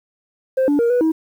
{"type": "tone with pitch steps", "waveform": "sine", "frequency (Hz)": [524, 289.6, 469.2, 491.1, 319.6], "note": ["C5", "D4", "A#4", "B4", "D#4"], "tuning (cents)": [2, -24, 11, -10, 47], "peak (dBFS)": -11, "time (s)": [0.57, 1.12], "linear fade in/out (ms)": 10, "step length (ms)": 110, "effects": ["tanh soft clip ceiling -12 dBFS", "8-bit"]}